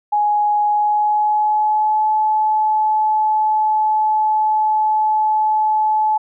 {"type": "tone with pitch glide", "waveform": "sine", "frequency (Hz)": [835, 861], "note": ["G#5", "A5"], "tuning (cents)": [9, -38], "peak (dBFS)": -13, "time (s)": [0.12, 6.18], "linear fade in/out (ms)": 10, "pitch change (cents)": 53, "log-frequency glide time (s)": [0.67, 2.09], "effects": []}